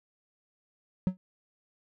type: tone with exponential decay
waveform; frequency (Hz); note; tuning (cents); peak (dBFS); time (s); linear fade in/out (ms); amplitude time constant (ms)
triangle; 185; F#3; 0; -17; 1.07-1.17; 0; 20
effects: none